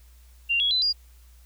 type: tone with pitch steps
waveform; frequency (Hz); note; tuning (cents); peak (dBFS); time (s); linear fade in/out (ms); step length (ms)
sine; 2775 / 3338 / 4016 / 4832; F7 / G#7 / B7 / D8; -12 / +8 / +28 / +48; -20; 0.49-0.93; 20; 110
effects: added 60 Hz sine -49 dBFS peak until 1.45 s + white hiss -61 dBFS RMS until 1.45 s